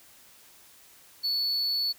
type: tone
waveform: triangle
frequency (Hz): 4435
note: C#8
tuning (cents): 0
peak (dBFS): -24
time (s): 1.23-1.93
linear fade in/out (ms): 20
effects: white hiss -55 dBFS RMS until 1.98 s